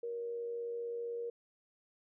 sine tone with amplitude modulation, 471 Hz, A#4, 18 cents sharp, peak -35 dBFS, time 0.03-1.3 s, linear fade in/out 5 ms, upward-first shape sine, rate 95.6 Hz, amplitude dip 35%, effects none

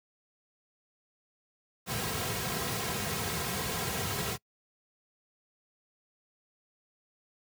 pink noise with comb filter, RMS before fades -33 dBFS, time 1.86-4.38 s, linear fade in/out 50 ms, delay 3.4 ms, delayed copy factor -0.6, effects noise-tail reverb RT60 0.1 s tail -25 dB re dry + high-pass 80 Hz 12 dB/octave

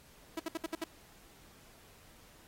sawtooth tone bursts, 326.2 Hz, E4, 18 cents flat, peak -30 dBFS, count 6, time 0.37-0.841 s, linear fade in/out 5 ms, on 26 ms, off 63 ms, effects pink hiss -60 dBFS RMS until 2.47 s + AAC 48 kbps

